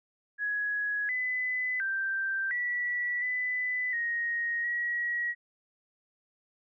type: tone with pitch steps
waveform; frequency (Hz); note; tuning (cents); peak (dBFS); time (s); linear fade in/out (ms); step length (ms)
sine; 1673 / 2007 / 1569 / 1949 / 1998 / 1874 / 1910; G#6 / B6 / G6 / B6 / B6 / A#6 / A#6; +12 / +27 / +1 / -23 / +20 / +9 / +42; -28; 0.38-5.35; 50; 710
effects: none